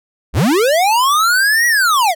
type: linear two-way sweep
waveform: square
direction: up then down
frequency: 41.37 to 1940 to 609 Hz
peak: -11 dBFS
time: 0.33-2.15 s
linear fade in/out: 50 ms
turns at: 1.67 s
effects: none